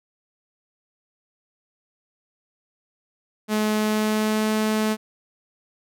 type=tone with pitch glide; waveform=sawtooth; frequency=213.8 to 216.2 Hz; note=A3 to A3; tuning=-49 to -30 cents; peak=-16 dBFS; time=3.48-4.97 s; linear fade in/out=50 ms; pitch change=+19 cents; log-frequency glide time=3.73-4.52 s; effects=none